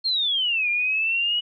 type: exponential two-way sweep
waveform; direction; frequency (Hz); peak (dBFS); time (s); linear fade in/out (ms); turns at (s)
sine; down then up; 4300 to 2388 to 2937; -20; 0.04-1.41; 20; 0.69
effects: none